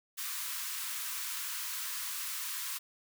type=high-pass noise; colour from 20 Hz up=white; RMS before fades=-38 dBFS; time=0.17-2.79 s; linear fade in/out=20 ms; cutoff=950 Hz; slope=96 dB/octave; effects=none